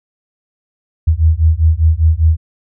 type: beating tone pair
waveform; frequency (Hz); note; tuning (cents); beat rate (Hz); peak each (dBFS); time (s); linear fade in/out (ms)
sine; 77.78 / 82.78; D#2 / E2; 0 / +8; 5; -11; 1.07-2.37; 10
effects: none